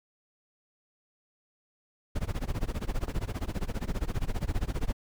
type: noise with tremolo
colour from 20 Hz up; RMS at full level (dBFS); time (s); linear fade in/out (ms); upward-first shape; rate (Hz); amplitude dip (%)
brown; -27; 2.15-4.93; 10; sine; 15; 95
type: clicks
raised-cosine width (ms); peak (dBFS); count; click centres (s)
1; -23; 2; 3.037 / 3.082
effects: none